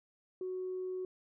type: tone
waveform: sine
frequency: 370 Hz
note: F#4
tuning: in tune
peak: -35 dBFS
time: 0.41-1.05 s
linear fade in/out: 2 ms
effects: tanh soft clip ceiling -31 dBFS